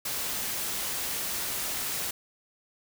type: noise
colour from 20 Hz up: white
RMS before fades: -32 dBFS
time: 0.05-2.11 s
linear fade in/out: 5 ms
effects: none